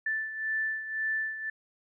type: beating tone pair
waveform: sine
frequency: 1760 / 1761.9 Hz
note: A6 / A6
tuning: 0 / +2 cents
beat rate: 1.9 Hz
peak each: -30 / -36 dBFS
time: 0.06-1.5 s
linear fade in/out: 5 ms
effects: none